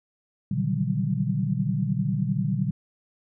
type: tone cluster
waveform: sine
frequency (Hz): 119.5 / 142.2 / 155 / 185.3 / 195.3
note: A#2 / C#3 / D#3 / F#3 / G3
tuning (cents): +43 / +45 / -6 / +3 / -6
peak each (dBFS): -29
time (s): 0.51-2.71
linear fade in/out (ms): 5
effects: none